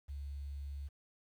sine tone with quantisation, 70.3 Hz, C#2, 25 cents sharp, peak -40 dBFS, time 0.08-0.89 s, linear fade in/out 20 ms, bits 11, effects none

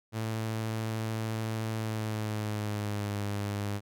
sawtooth tone with pitch glide, 110.8 to 102.19 Hz, A2 to G#2, +13 to -27 cents, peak -27 dBFS, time 0.12-3.81 s, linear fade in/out 50 ms, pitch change -140 cents, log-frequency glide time 1.73-3.18 s, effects none

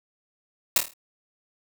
white noise with echo, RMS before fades -18 dBFS, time 0.76-0.78 s, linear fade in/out 2 ms, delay 26 ms, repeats 6, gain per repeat -6 dB, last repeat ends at 0.936 s, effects none

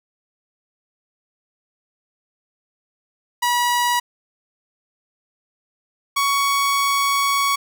sawtooth tone pair in turn, 968 / 1118 Hz, B5 / C#6, -35 / +14 cents, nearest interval major second, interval 249 cents, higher second, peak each -13 dBFS, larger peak neither, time 3.42-4 / 6.16-7.56 s, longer second, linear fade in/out 10 ms, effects none

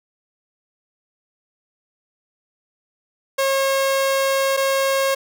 sawtooth tone pair in turn, 542 / 542 Hz, C#5 / C#5, -39 / -39 cents, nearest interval unison, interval 0 cents, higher neither, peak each -13 dBFS, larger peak neither, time 3.38-4.57 / 4.57-5.15 s, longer first, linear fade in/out 10 ms, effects none

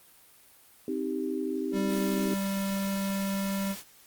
sine chord, C minor, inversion none, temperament just, 261.6 / 314 / 392.4 Hz, C4 / Eb4 / G4, 0 / +16 / +2 cents, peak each -33 dBFS, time 0.88-2.34 s, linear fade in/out 2 ms
square tone, 196 Hz, G3, in tune, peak -29 dBFS, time 1.72-3.76 s, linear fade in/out 50 ms
white noise, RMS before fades -42 dBFS, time 1.87-3.84 s, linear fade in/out 50 ms
effects white hiss -57 dBFS RMS until 4.06 s + Opus 32 kbps

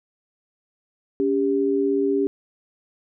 sine tone pair together, 281 / 397.6 Hz, C#4 / G4, +24 / +25 cents, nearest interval tritone, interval 601 cents, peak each -22 / -20 dBFS, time 1.2-2.27 s, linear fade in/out 0 ms, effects none

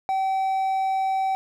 triangle tone, 768 Hz, G5, 36 cents flat, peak -19 dBFS, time 0.09-1.35 s, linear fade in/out 0 ms, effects none

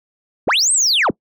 sine linear two-way sweep, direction up then down, 48.92 to 8580 to 48.92 Hz, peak -10 dBFS, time 0.47-1.11 s, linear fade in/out 10 ms, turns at 0.72 s, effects noise-tail reverb RT60 0.1 s tail -26 dB re dry + tanh soft clip ceiling -11 dBFS

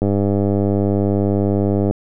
click train, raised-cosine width 2 ms, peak -5 dBFS, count 190, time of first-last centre 0.02-1.91 s, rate 100 Hz, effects none

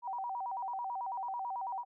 sine tone with vibrato, 860 Hz, A5, 40 cents flat, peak -35 dBFS, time 0.02-1.85 s, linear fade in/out 50 ms, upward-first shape square, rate 9.1 Hz, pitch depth 190 cents each way, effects none

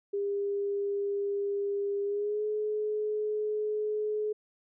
sine tone with pitch glide, 402.5 to 424.7 Hz, G4 to G#4, +46 to +39 cents, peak -28 dBFS, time 0.13-4.33 s, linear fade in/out 10 ms, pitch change +93 cents, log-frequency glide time 2.04-2.44 s, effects none

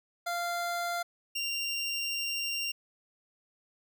25% pulse tone pair in turn, 694 / 2776 Hz, F5 / F7, -11 / -11 cents, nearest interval 2 octaves, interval 2400 cents, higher second, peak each -27 dBFS, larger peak neither, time 0.26-1.03 / 1.35-2.72 s, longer second, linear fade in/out 10 ms, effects none

